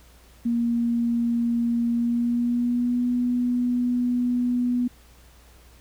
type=tone with pitch glide; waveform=sine; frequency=235.3 to 245.3 Hz; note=A#3 to B3; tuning=+16 to -12 cents; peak=-20 dBFS; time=0.45-4.88 s; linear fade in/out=10 ms; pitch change=+72 cents; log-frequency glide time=1.91-3.08 s; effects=added 60 Hz sine -51 dBFS peak until 5.8 s + pink hiss -55 dBFS RMS until 5.8 s